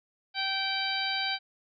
harmonic tone, 776 Hz, G5, 18 cents flat, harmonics 1 / 2 / 3 / 4 / 5 / 6, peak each -35 / -35 / -35 / -35 / -35 / -35 dBFS, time 0.34-1.39 s, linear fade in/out 50 ms, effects none

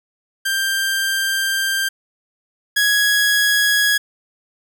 sawtooth tone pair in turn, 1581 / 1665.7 Hz, G6 / G#6, +14 / +5 cents, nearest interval minor second, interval 91 cents, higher second, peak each -14 / -10 dBFS, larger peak second, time 0.45-1.89 / 2.76-3.98 s, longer first, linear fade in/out 10 ms, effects none

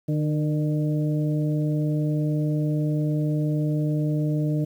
harmonic tone with a mistuned harmonic, 151.1 Hz, D3, 50 cents sharp, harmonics 1 / 2 / 3 / 4, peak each -22 / -27 / -36 / -35 dBFS, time 0.08-4.65 s, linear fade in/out 10 ms, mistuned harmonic 3, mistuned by +38 cents, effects 9-bit

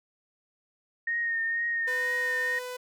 sine tone with vibrato, 1848 Hz, A#6, 16 cents flat, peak -26 dBFS, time 1.07-2.59 s, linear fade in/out 5 ms, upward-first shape triangle, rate 2.1 Hz, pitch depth 29 cents each way
sawtooth tone, 499.3 Hz, B4, 19 cents sharp, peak -31 dBFS, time 1.87-2.77 s, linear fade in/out 10 ms
effects none

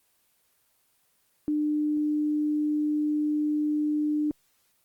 sine tone, 300 Hz, D4, 37 cents sharp, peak -23 dBFS, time 1.48-4.31 s, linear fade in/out 0 ms, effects white hiss -68 dBFS RMS until 4.84 s + Opus 24 kbps

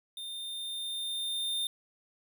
square tone with level ramp, 3624 Hz, A#7, 50 cents flat, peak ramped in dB -39 to -30 dBFS, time 0.17-1.67 s, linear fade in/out 2 ms, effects none

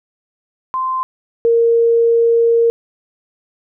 sine tone pair in turn, 1039 / 463.9 Hz, C6 / A#4, -12 / -8 cents, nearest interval octave + major second, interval 1396 cents, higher first, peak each -16 / -9 dBFS, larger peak second, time 0.74-1.03 / 1.45-2.7 s, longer second, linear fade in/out 0 ms, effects none

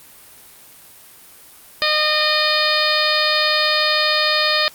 harmonic tone, 611 Hz, D#5, 32 cents flat, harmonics 1 / 2 / 3 / 4 / 5 / 6 / 7 / 8, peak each -23 / -23 / -22 / -24 / -27 / -22 / -22 / -23 dBFS, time 1.82-4.68 s, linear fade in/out 0 ms, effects white hiss -44 dBFS RMS until 4.74 s + Opus 32 kbps

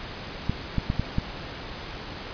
clicks, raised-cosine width 5 ms, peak -11 dBFS, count 5, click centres 0.496 / 0.783 / 0.901 / 0.996 / 1.184 s, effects pink hiss -37 dBFS RMS until 2.33 s + resampled to 11025 Hz

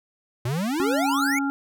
square exponential sweep, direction up, 114.1 to 2306 Hz, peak -24 dBFS, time 0.45-1.39 s, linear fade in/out 5 ms
harmonic tone, 277.5 Hz, C#4, 2 cents sharp, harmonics 1 / 3 / 5, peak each -23 / -32 / -30 dBFS, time 0.8-1.5 s, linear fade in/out 0 ms
effects none

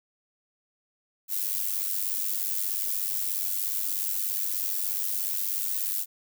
violet noise with amplitude modulation, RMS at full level -26 dBFS, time 1.28-6.06 s, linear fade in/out 50 ms, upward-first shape sine, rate 96.8 Hz, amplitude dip 70%, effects none

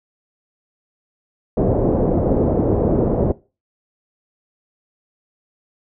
white low-pass noise, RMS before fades -17 dBFS, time 1.57-3.32 s, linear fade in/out 5 ms, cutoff 530 Hz, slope 24 dB/octave, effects noise-tail reverb RT60 0.3 s tail -19 dB re dry

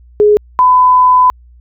sine tone pair in turn, 418.2 / 1004.8 Hz, G#4 / B5, +12 / +30 cents, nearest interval octave + minor third, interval 1518 cents, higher second, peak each -4 dBFS, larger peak neither, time 0.2-0.37 / 0.59-1.3 s, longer second, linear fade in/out 0 ms, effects added 60 Hz sine -38 dBFS peak until 1.6 s

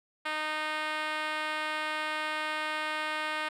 5% pulse tone with band-pass filter, 308 Hz, D#4, 17 cents flat, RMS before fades -33 dBFS, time 0.25-3.49 s, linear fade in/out 10 ms, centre 1300 Hz, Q 0.71, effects none

